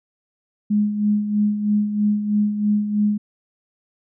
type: tone with tremolo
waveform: sine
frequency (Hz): 208.6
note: G#3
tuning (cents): +8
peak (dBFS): -14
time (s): 0.7-3.18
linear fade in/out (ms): 10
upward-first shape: sine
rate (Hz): 3.1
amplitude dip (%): 60
effects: none